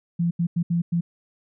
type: tone bursts at uneven times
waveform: sine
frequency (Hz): 170.7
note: F3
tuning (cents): -39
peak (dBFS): -19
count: 5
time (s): 0.19-0.31 / 0.39-0.47 / 0.56-0.63 / 0.7-0.82 / 0.92-1.01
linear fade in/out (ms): 10
effects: none